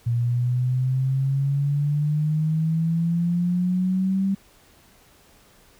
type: exponential sweep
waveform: sine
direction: up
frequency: 117.4 to 196 Hz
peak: -19 dBFS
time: 0.06-4.35 s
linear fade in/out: 10 ms
effects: pink hiss -55 dBFS RMS until 5.79 s